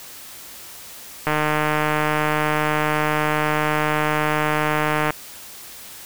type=click train; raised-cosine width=0.5 ms; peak=-5 dBFS; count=584; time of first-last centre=1.27-5.106 s; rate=152 Hz; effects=white hiss -39 dBFS RMS until 6.05 s